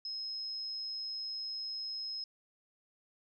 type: tone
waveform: sine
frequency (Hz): 5140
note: E8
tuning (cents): -45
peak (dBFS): -37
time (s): 0.05-2.24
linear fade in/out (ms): 2
effects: none